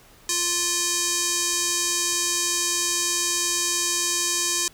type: tone with band-pass filter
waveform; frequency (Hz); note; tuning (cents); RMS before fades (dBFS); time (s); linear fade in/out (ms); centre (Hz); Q
square; 349.2; F4; 0; -24; 0.29-4.68; 2; 6900; 2
effects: pink hiss -52 dBFS RMS until 4.73 s